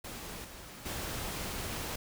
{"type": "noise with level steps", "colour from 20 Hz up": "pink", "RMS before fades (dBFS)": [-43, -48, -38], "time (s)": [0.04, 1.96], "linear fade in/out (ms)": 5, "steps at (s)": [0.44, 0.85], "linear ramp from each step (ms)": 10, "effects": []}